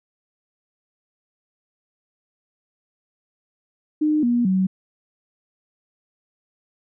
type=tone with pitch steps; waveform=sine; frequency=304.5 / 240 / 188.2 Hz; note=D#4 / B3 / F#3; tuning=-37 / -49 / +30 cents; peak=-16 dBFS; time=4.01-4.67 s; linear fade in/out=10 ms; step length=220 ms; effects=none